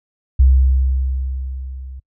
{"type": "tone with level ramp", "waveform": "sine", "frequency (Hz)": 65.41, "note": "C2", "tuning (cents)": 0, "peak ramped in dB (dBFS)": [-6, -30], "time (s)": [0.39, 2], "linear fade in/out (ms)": 10, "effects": ["noise-tail reverb RT60 0.1 s tail -26 dB re dry"]}